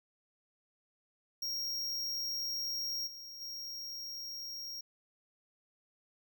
square tone with level steps, 5588 Hz, F8, in tune, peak -35 / -46 / -41 dBFS, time 1.42-4.81 s, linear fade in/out 5 ms, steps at 3.06 / 3.4 s, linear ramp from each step 20 ms, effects none

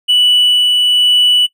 triangle tone with tremolo, 2960 Hz, F#7, in tune, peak -4 dBFS, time 0.08-1.47 s, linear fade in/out 20 ms, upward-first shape sine, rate 1.1 Hz, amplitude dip 25%, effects noise-tail reverb RT60 0.1 s tail -20 dB re dry + tanh soft clip ceiling -1 dBFS

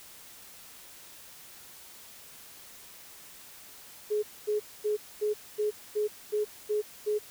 sine tone bursts, 421.5 Hz, G#4, 26 cents sharp, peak -25 dBFS, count 9, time 4.1-7.19 s, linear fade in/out 20 ms, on 130 ms, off 240 ms, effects white hiss -50 dBFS RMS until 7.3 s

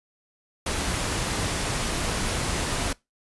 pink noise, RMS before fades -27 dBFS, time 0.66-2.93 s, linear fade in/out 5 ms, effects noise-tail reverb RT60 0.2 s tail -22 dB re dry + resampled to 24000 Hz

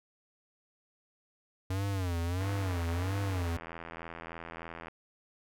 square tone with vibrato, 91.7 Hz, F#2, 15 cents flat, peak -31 dBFS, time 1.7-3.57 s, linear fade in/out 5 ms, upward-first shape sine, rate 1.5 Hz, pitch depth 150 cents each way
click train, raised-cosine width 0.5 ms, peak -27 dBFS, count 207, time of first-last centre 2.41-4.883 s, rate 83.3 Hz
effects none

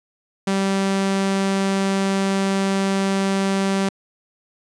sawtooth tone, 194.6 Hz, G3, 12 cents flat, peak -14 dBFS, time 0.47-3.89 s, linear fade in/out 5 ms, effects resampled to 22050 Hz

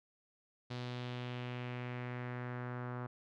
sawtooth tone with low-pass filter sweep, 123.47 Hz, B2, in tune, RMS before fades -42 dBFS, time 0.7-3.07 s, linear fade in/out 10 ms, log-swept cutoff 4200 to 1300 Hz, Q 2.2, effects none

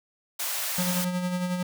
white high-pass noise, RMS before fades -30 dBFS, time 0.39-1.05 s, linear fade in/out 10 ms, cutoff 530 Hz, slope 48 dB/octave
square tone with tremolo, 180 Hz, F#3, 47 cents flat, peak -25 dBFS, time 0.78-1.63 s, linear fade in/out 5 ms, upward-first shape sine, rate 11 Hz, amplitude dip 45%
effects none

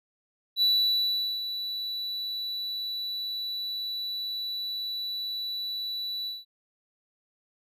triangle tone with ADSR envelope, 3951 Hz, B7, in tune, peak -18 dBFS, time 0.56-6.45 s, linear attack 61 ms, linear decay 780 ms, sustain -11 dB, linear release 180 ms, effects none

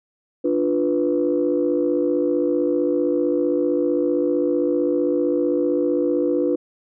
sine chord, B diminished, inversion first, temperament equal, 293.7 / 349.2 / 493.9 Hz, D4 / F4 / B4, 0 / 0 / 0 cents, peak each -21 dBFS, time 0.44-6.56 s, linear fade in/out 10 ms, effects tanh soft clip ceiling -9 dBFS

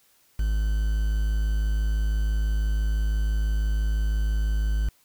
triangle tone with quantisation, 53 Hz, G#1, 36 cents sharp, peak -19 dBFS, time 0.39-4.89 s, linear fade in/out 5 ms, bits 7, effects white hiss -62 dBFS RMS until 5.04 s

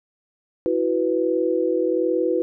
sine chord, E suspended second, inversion none, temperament just, 329.6 / 370.8 / 494.4 Hz, E4 / F#4 / B4, 0 / +4 / +2 cents, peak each -23 / -23 / -22 dBFS, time 0.66-2.42 s, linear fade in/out 0 ms, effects none

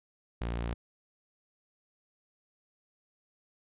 sawtooth tone, 58.27 Hz, A#1, in tune, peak -28 dBFS, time 0.41-0.74 s, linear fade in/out 5 ms, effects resampled to 8000 Hz

